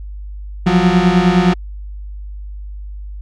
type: beating tone pair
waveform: 35% pulse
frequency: 174.61 / 184.31 Hz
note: F3 / F#3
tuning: 0 / -6 cents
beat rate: 9.7 Hz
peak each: -11 dBFS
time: 0.66-1.54 s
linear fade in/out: 10 ms
effects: added 50 Hz sine -26 dBFS peak until 3.21 s + low-pass 4000 Hz 12 dB/octave